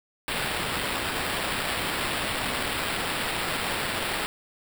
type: noise with sample-and-hold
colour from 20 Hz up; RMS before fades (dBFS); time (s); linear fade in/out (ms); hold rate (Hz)
blue; -29; 0.28-4.26; 0; 6300
effects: none